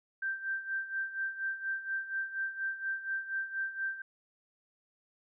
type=tone with tremolo; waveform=sine; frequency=1568 Hz; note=G6; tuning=in tune; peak=-30 dBFS; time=0.22-4.02 s; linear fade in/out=5 ms; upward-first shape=sine; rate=4.2 Hz; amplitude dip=75%; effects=none